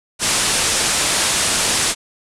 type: low-pass noise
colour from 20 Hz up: white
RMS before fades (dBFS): -18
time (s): 0.19-1.95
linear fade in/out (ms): 50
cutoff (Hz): 10000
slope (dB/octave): 48
effects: none